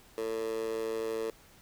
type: tone with high-pass filter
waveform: 15% pulse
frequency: 112.1 Hz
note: A2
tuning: 33 cents sharp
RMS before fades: -34 dBFS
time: 0.18-1.3 s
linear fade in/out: 0 ms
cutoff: 450 Hz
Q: 4.7
effects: pink hiss -58 dBFS RMS until 1.61 s